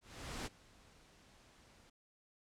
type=noise with ADSR envelope; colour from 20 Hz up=pink; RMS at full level=-42 dBFS; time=0.01-1.9 s; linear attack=450 ms; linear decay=25 ms; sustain=-22 dB; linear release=6 ms; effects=low-pass 8000 Hz 12 dB/octave